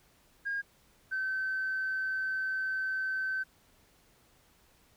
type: tone pair in turn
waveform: sine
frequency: 1624 / 1537.6 Hz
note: G#6 / G6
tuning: -39 / -34 cents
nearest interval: minor second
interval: 95 cents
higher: first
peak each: -30 / -29 dBFS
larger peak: second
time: 0.45-0.62 / 1.11-3.44 s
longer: second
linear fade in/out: 20 ms
effects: tanh soft clip ceiling -26 dBFS + pink hiss -65 dBFS RMS until 4.96 s